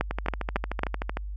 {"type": "two click trains", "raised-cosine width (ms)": 0.5, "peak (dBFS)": [-9, -14], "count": [4, 15], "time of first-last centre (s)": [[0.01, 0.834], [0.11, 1.171]], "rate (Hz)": [3.64, 13.2], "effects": ["added 50 Hz sine -32 dBFS peak until 1.36 s"]}